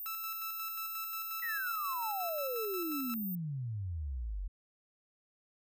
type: tone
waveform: sine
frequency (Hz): 14590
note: A#9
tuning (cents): -38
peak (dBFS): -39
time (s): 0-3.35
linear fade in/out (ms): 0
type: tone with tremolo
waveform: sawtooth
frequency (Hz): 1318.5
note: E6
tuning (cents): 0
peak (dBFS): -36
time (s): 0.06-3.14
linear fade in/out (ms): 0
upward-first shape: square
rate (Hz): 5.6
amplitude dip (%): 45
type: exponential sweep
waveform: sine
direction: down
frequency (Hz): 1975 to 43.03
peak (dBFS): -35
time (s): 1.42-4.48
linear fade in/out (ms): 10
effects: none